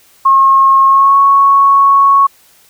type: tone with pitch glide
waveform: sine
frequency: 1081 to 1106.9 Hz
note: C#6 to C#6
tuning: -44 to -3 cents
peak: -4 dBFS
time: 0.25-2.27 s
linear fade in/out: 10 ms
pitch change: +41 cents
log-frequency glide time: 0.87-1.17 s
effects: white hiss -47 dBFS RMS until 2.69 s